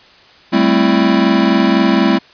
square chord, A minor seventh, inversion third, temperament equal with one note detuned, 196 / 220 / 261.6 / 333.7 Hz, G3 / A3 / C4 / E4, 0 / 0 / 0 / +21 cents, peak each -16 dBFS, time 0.52-2.19 s, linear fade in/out 20 ms, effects white hiss -44 dBFS RMS until 2.33 s + resampled to 11025 Hz

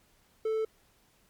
triangle tone, 440 Hz, A4, in tune, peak -25 dBFS, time 0.45-0.65 s, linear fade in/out 5 ms, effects pink hiss -66 dBFS RMS until 1.29 s + MP3 96 kbps

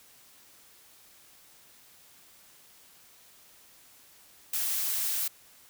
blue noise with high-pass filter sweep, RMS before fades -30 dBFS, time 4.53-5.28 s, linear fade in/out 5 ms, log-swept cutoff 230 to 950 Hz, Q 0.73, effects white hiss -57 dBFS RMS until 5.69 s

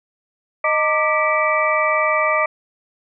sine tone cluster, 620 / 913 / 1183 / 1957 / 2311 Hz, D#5 / A#5 / D6 / B6 / D7, -6 / -36 / +12 / -16 / -28 cents, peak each -20 / -27 / -19 / -23 / -22 dBFS, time 0.64-2.46 s, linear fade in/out 5 ms, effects none

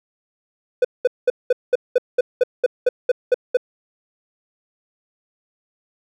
triangle tone bursts, 498.3 Hz, B4, 15 cents sharp, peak -9 dBFS, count 13, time 0.82-3.571 s, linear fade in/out 5 ms, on 27 ms, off 200 ms, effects none

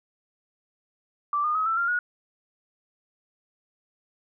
sine tone with pitch steps, 1168 / 1219.7 / 1273.7 / 1330.1 / 1389 / 1450.5 Hz, D6 / D#6 / D#6 / E6 / F6 / F#6, -10 / -35 / +40 / +15 / -10 / -35 cents, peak -22 dBFS, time 1.33-1.99 s, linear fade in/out 2 ms, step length 110 ms, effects none

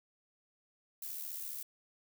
violet noise with amplitude modulation, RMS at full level -40 dBFS, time 1.02-1.63 s, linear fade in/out 5 ms, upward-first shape sine, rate 74.7 Hz, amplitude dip 50%, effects none

